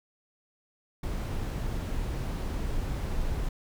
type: noise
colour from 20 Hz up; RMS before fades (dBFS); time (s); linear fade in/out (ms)
brown; -31; 1.03-3.49; 5
effects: none